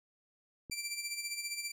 click, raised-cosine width 3 ms, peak -33 dBFS, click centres 0.698 s
15% pulse tone with tremolo, 2349 Hz, D7, in tune, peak -28 dBFS, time 0.71-1.72 s, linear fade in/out 10 ms, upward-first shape sine, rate 15 Hz, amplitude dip 60%
effects none

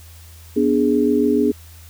sine chord, G# diminished, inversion first, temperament equal, 246.9 / 293.7 / 415.3 Hz, B3 / D4 / G#4, 0 / 0 / 0 cents, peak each -18 dBFS, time 0.56-1.52 s, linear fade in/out 10 ms, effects added 82 Hz sine -40 dBFS peak until 1.89 s + white hiss -47 dBFS RMS until 1.89 s

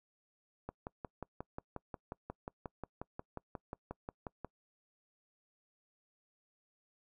click train, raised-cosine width 1 ms, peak -27 dBFS, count 22, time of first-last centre 0.69-4.447 s, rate 5.59 Hz, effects noise-tail reverb RT60 0.1 s tail -25 dB re dry

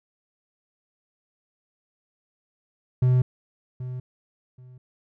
triangle tone with echo, 126.5 Hz, B2, 42 cents sharp, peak -14 dBFS, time 3.02-3.22 s, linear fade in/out 5 ms, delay 780 ms, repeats 2, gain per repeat -14 dB, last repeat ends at 4.78 s, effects none

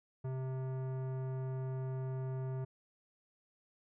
sine tone with tanh clipping, 130.81 Hz, C3, in tune, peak -38 dBFS, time 0.24-2.65 s, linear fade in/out 10 ms, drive 16 dB, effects none

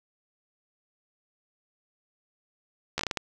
slowing click train, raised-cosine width 0.2 ms, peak -11 dBFS, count 7, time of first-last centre 2.98-3.172 s, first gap 13 ms, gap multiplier 1.36, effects none

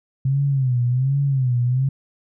sine tone with vibrato, 130.81 Hz, C3, in tune, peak -16 dBFS, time 0.25-1.89 s, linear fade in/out 5 ms, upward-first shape sine, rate 1.3 Hz, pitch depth 130 cents each way, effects none

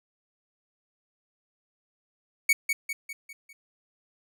45% pulse tone with echo, 2243 Hz, C#7, 20 cents sharp, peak -17 dBFS, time 2.49-2.53 s, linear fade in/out 5 ms, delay 200 ms, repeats 5, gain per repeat -6 dB, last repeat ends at 3.53 s, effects none

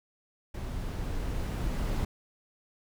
brown noise with level ramp, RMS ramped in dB -36 to -29 dBFS, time 0.54-2.05 s, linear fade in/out 5 ms, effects none

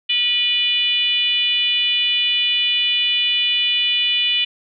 sine tone with frequency modulation, 2960 Hz, F#7, in tune, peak -15 dBFS, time 0.09-4.45 s, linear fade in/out 10 ms, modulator 512 Hz, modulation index 1, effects none

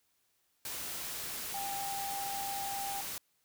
sine tone in noise, 794 Hz, G5, 22 cents sharp, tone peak -37 dBFS, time 1.54-3.01 s, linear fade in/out 2 ms, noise white, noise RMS -40 dBFS, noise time 0.65-3.18 s, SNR 0 dB, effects white hiss -75 dBFS RMS until 3.44 s

